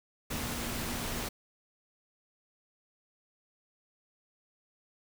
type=tone in noise; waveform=sine; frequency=238 Hz; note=A#3; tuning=36 cents sharp; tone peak=-43 dBFS; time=0.3-1.29 s; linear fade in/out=10 ms; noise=pink; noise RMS=-36 dBFS; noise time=0.3-1.29 s; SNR=-10 dB; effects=none